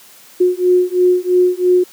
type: beating tone pair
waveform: sine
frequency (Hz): 360.2 / 363.2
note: F#4 / F#4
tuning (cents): -46 / -32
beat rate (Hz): 3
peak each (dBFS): -13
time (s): 0.4-1.84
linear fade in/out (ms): 10
effects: white hiss -43 dBFS RMS until 1.92 s + high-pass 150 Hz 12 dB/octave